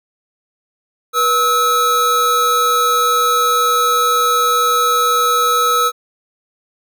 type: tone pair together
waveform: square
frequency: 484.7 / 1294 Hz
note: B4 / E6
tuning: -32 / -32 cents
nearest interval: octave + perfect fourth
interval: 1700 cents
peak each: -21 / -13 dBFS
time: 1.13-5.92 s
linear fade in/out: 50 ms
effects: none